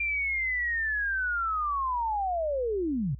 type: linear sweep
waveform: sine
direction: down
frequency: 2388 to 118.1 Hz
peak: -26 dBFS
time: 0-3.15 s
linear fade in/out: 5 ms
effects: added 60 Hz sine -42 dBFS peak until 3.19 s